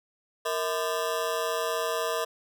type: ring-modulated tone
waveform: 25% pulse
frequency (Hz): 554.4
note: C#5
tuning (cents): 0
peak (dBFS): -20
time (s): 0.45-2.25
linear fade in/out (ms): 10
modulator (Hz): 88.2
effects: none